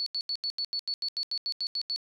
sine tone bursts, 4435 Hz, C#8, in tune, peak -28 dBFS, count 14, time 0-1.961 s, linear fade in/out 0 ms, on 63 ms, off 83 ms, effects none

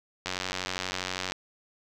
click train, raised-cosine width 0.2 ms, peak -13 dBFS, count 99, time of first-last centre 0.26-1.321 s, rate 92.4 Hz, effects none

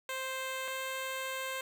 10% pulse tone pair in turn, 524 / 526.1 Hz, C5 / C5, +2 / +9 cents, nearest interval unison, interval 7 cents, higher second, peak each -27 dBFS, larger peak neither, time 0.09-0.68 / 0.68-1.61 s, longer second, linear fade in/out 2 ms, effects none

